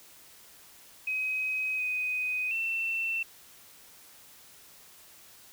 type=tone with pitch steps; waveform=sine; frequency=2529 / 2502 / 2686 Hz; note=D#7 / D#7 / E7; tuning=+28 / +9 / +32 cents; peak=-28 dBFS; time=1.07-3.23 s; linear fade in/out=5 ms; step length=720 ms; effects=white hiss -54 dBFS RMS until 5.52 s